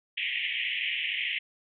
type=band-pass noise; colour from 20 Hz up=white; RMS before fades=-31 dBFS; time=0.17-1.39 s; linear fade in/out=10 ms; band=1900 to 3200 Hz; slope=96 dB/octave; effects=none